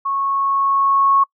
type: tone with level ramp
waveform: sine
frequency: 1100 Hz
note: C#6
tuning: 14 cents flat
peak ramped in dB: -18 to -10 dBFS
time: 0.05-1.24 s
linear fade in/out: 10 ms
effects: noise-tail reverb RT60 0.1 s tail -25 dB re dry